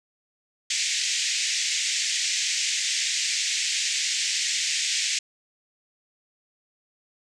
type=band-pass noise; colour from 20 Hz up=white; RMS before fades=-26 dBFS; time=0.7-5.19 s; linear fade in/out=5 ms; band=1900 to 7600 Hz; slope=48 dB/octave; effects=none